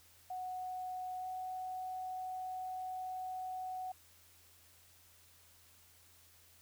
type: tone with pitch glide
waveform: sine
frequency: 738 to 743.1 Hz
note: F#5 to F#5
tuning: -5 to +7 cents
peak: -39 dBFS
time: 0.3-3.92 s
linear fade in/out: 5 ms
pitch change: +12 cents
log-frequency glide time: 1.2-1.26 s
effects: added 86 Hz sine -70 dBFS peak until 6.61 s + white hiss -64 dBFS RMS until 6.61 s